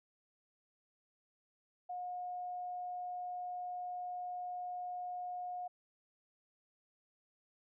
sine tone, 720 Hz, F#5, 47 cents flat, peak -39 dBFS, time 1.89-5.68 s, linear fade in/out 10 ms, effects none

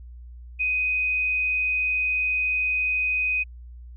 sine tone with frequency modulation, 2503 Hz, D#7, 10 cents sharp, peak -21 dBFS, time 0.59-3.44 s, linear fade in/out 20 ms, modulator 72.5 Hz, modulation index 0.26, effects added 60 Hz sine -39 dBFS peak until 3.96 s

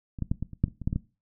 clicks, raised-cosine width 5 ms, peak -25 / -16 / -13 / -18 / -28 / -9 / -27 / -24 / -13 / -16 / -15 dBFS, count 11, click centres 0.188 / 0.223 / 0.315 / 0.426 / 0.533 / 0.64 / 0.682 / 0.817 / 0.875 / 0.929 / 0.96 s, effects noise-tail reverb RT60 0.3 s tail -19 dB re dry

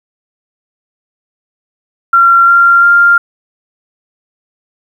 sine tone with pitch steps, 1372 / 1383.9 / 1396 Hz, F6 / F6 / F6, -31 / -16 / -1 cents, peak -3 dBFS, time 2.13-3.18 s, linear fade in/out 5 ms, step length 350 ms, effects 7-bit

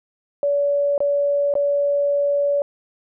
sine tone with dropouts, 571 Hz, D5, 49 cents flat, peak -16 dBFS, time 0.43-2.62 s, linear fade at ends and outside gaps 1 ms, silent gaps 0.979-1.004 / 1.539-1.553 s, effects none

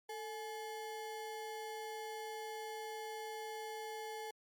square ring-modulated tone, 644 Hz, E5, 41 cents flat, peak -40 dBFS, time 0.09-4.31 s, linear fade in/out 5 ms, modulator 201 Hz, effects MP3 96 kbps

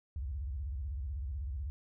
sine tone with vibrato, 67.8 Hz, C#2, 38 cents flat, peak -35 dBFS, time 0.16-1.7 s, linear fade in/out 0 ms, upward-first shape square, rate 16 Hz, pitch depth 240 cents each way, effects none

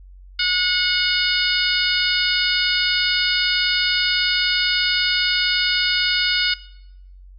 harmonic tone with a mistuned harmonic, 729 Hz, F#5, 26 cents flat, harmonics 2 / 3 / 4 / 5 / 6 / 7, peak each -25 / -25 / -25 / -25 / -25 / -25 dBFS, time 0.39-6.54 s, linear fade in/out 5 ms, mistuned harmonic 7, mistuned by -46 cents, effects noise-tail reverb RT60 0.8 s tail -19 dB re dry + added 46 Hz sine -40 dBFS peak until 7.38 s

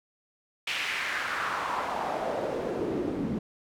pink noise with band-pass filter sweep, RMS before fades -31 dBFS, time 0.67-3.39 s, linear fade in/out 5 ms, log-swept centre 2700 to 230 Hz, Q 2.5, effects none

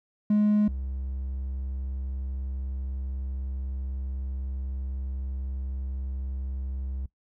triangle tone pair in turn, 209.5 / 65.99 Hz, G#3 / C2, +15 / +15 cents, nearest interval octave + minor sixth, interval 2000 cents, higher first, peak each -16 / -28 dBFS, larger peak first, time 0.3-0.68 / 0.68-7.06 s, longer second, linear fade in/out 5 ms, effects noise-tail reverb RT60 0.1 s tail -19 dB re dry + tanh soft clip ceiling -14 dBFS

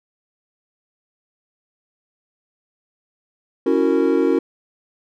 triangle chord, F# dominant seventh, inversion second, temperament equal with one note detuned, 277.2 / 329.6 / 370 / 461.6 Hz, C#4 / E4 / F#4 / A#4, 0 / 0 / 0 / -17 cents, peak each -18 dBFS, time 3.66-4.39 s, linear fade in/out 5 ms, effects none

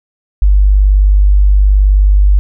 sine tone, 49.48 Hz, G1, 17 cents sharp, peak -4 dBFS, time 0.42-2.39 s, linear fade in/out 0 ms, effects none

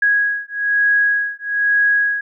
sine beating tone pair, 1656 / 1657.1 Hz, G#6 / G#6, -5 / -4 cents, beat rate 1.1 Hz, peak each -17 dBFS, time 0.02-2.21 s, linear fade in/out 5 ms, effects none

